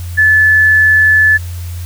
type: tone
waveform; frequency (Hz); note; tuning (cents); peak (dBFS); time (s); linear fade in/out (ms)
sine; 1734; A6; -26; -5; 0.17-1.38; 20
effects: added 87 Hz sine -20 dBFS peak until 1.85 s + white hiss -36 dBFS RMS until 1.85 s